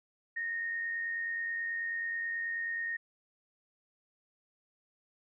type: tone with amplitude modulation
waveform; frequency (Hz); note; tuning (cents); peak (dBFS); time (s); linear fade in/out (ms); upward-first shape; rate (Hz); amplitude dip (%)
sine; 1850; A#6; -14; -31; 0.36-2.97; 10; sine; 89.3; 35
effects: none